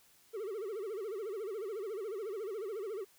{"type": "tone with vibrato", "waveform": "triangle", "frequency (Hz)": 415.3, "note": "G#4", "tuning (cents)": 0, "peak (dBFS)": -35, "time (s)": [0.33, 3.05], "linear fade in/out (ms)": 20, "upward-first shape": "sine", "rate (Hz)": 14, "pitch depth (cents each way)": 180, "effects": ["white hiss -65 dBFS RMS until 3.18 s"]}